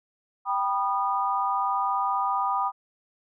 sine chord, G augmented, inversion none, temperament just, 784 / 980 / 1225 Hz, G5 / B5 / D#6, 0 / -14 / -27 cents, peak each -28 / -27 / -27 dBFS, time 0.45-2.72 s, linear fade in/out 50 ms, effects none

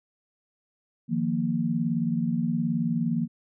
sine chord, Eb suspended second, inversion none, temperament equal, 155.56 / 174.61 / 233.1 Hz, Eb3 / F3 / Bb3, 0 / 0 / 0 cents, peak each -30 / -28 / -26 dBFS, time 1.08-3.28 s, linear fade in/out 50 ms, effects none

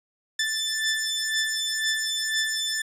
15% pulse beating tone pair, 1760 / 1762 Hz, A6 / A6, 0 / +2 cents, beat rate 2 Hz, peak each -22 / -20 dBFS, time 0.39-2.82 s, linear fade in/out 5 ms, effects resampled to 32000 Hz

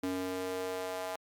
square tone with high-pass filter sweep, 92.5 Hz, F#2, in tune, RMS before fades -36 dBFS, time 0.03-1.16 s, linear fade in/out 5 ms, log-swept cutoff 290 to 690 Hz, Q 2.6, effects MP3 96 kbps

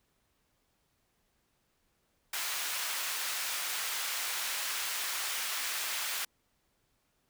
pink high-pass noise, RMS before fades -35 dBFS, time 2.33-6.25 s, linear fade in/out 5 ms, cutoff 1400 Hz, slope 12 dB/octave, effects pink hiss -75 dBFS RMS until 7.29 s

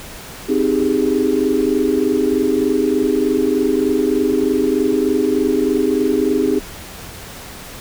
sine chord, Ab major seventh, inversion first, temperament equal, 261.6 / 311.1 / 392 / 415.3 Hz, C4 / Eb4 / G4 / Ab4, 0 / 0 / 0 / 0 cents, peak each -19 dBFS, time 0.48-6.6 s, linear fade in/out 20 ms, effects pink hiss -34 dBFS RMS until 7.8 s

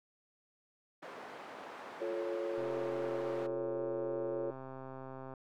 white band-pass noise, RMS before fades -48 dBFS, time 1.02-3.47 s, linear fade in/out 10 ms, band 310 to 1100 Hz, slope 12 dB/octave
sine chord, F augmented, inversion none, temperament equal, 349.2 / 440 / 554.4 Hz, F4 / A4 / C#5, 0 / 0 / 0 cents, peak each -39 / -40 / -38 dBFS, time 2.01-4.51 s, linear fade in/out 5 ms
click train, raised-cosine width 1 ms, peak -33 dBFS, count 365, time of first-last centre 2.58-5.338 s, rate 132 Hz
effects none

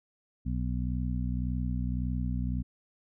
harmonic tone, 61.8 Hz, B1, 2 cents sharp, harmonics 1 / 2 / 3 / 4, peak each -31 / -34 / -36 / -37 dBFS, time 0.45-2.63 s, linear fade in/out 20 ms, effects none

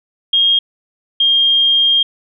sine tone pair in turn, 3242 / 3218 Hz, G#7 / G7, -42 / +45 cents, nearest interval unison, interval 13 cents, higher first, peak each -9 dBFS, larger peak neither, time 0.33-0.59 / 1.2-2.03 s, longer second, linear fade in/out 5 ms, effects none

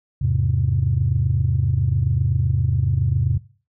sine chord, E augmented, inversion none, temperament equal with one note detuned, 82.41 / 103.35 / 130.81 Hz, E2 / G#2 / B#2, 0 / -8 / 0 cents, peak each -22 / -21 / -19 dBFS, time 0.21-3.38 s, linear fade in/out 10 ms, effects noise-tail reverb RT60 0.4 s tail -20 dB re dry + tanh soft clip ceiling -8 dBFS

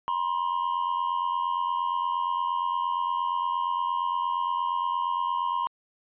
triangle tone pair together, 961 / 1049.6 Hz, B5 / C6, -48 / +5 cents, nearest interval major second, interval 153 cents, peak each -26 dBFS, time 0.08-5.67 s, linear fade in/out 0 ms, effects resampled to 8000 Hz

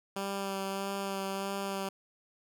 10% pulse tone with vibrato, 195.7 Hz, G3, 3 cents flat, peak -25 dBFS, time 0.16-1.89 s, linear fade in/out 5 ms, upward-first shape sine, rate 1.6 Hz, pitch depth 16 cents each way, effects none

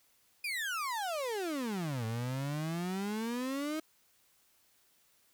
35% pulse exponential two-way sweep, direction down then up, 2489 to 110 to 318.8 Hz, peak -32 dBFS, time 0.44-3.8 s, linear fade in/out 5 ms, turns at 2.05 s, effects white hiss -69 dBFS RMS until 5.33 s

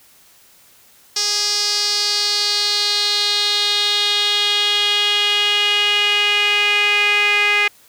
sawtooth tone with band-pass filter sweep, 412.4 Hz, G#4, 12 cents flat, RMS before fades -17 dBFS, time 1.16-7.68 s, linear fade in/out 5 ms, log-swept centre 5300 to 2300 Hz, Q 4.7, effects white hiss -50 dBFS RMS until 7.88 s

